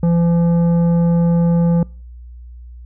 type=tone with tanh clipping; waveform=triangle; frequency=170 Hz; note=F3; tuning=46 cents flat; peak=-13 dBFS; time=0.03-1.83 s; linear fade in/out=2 ms; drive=14 dB; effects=noise-tail reverb RT60 0.4 s tail -25 dB re dry + added 60 Hz sine -33 dBFS peak until 2.85 s